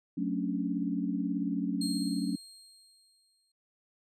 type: chord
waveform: sine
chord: D major seventh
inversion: first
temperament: just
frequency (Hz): 183.54 / 220.2 / 275.3 / 293.7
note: F#3 / A3 / C#4 / D4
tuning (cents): -14 / +2 / -12 / 0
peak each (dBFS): -34 / -35 / -33 / -37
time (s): 0.17-2.36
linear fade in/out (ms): 10
type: tone with exponential decay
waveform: 30% pulse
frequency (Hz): 4224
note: C8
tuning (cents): +16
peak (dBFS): -31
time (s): 1.81-3.52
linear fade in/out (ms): 5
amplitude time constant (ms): 370
effects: resampled to 32000 Hz